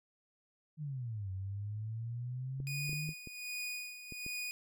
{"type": "exponential two-way sweep", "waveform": "sine", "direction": "down then up", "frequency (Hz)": [157.7, 93.4, 157.7], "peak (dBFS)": -37, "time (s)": [0.77, 3.14], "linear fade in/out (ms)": 50, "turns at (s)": 1.31}
{"type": "clicks", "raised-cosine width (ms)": 3, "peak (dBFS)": -34, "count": 7, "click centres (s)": [2.602, 2.894, 2.931, 3.091, 3.273, 4.123, 4.264]}
{"type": "tone with tremolo", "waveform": "sawtooth", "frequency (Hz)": 2468, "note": "D#7", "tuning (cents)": -15, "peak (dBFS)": -34, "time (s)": [2.67, 4.51], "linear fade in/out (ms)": 0, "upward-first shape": "sine", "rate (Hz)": 1.3, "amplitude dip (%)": 70}
{"effects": []}